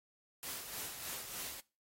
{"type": "noise with tremolo", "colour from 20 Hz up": "white", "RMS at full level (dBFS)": -42, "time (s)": [0.43, 1.6], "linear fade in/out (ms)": 0, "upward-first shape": "sine", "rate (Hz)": 3.3, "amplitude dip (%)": 50, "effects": ["noise-tail reverb RT60 0.3 s tail -21 dB re dry", "AAC 48 kbps"]}